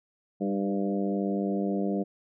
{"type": "harmonic tone with a mistuned harmonic", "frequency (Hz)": 99, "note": "G2", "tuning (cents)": 18, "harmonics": [2, 3, 4, 5, 6, 7], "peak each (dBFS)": [-28, -32, -34, -36, -38, -39], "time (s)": [0.4, 2.04], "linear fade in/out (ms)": 20, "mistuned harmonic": 3, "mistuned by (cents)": 28, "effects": []}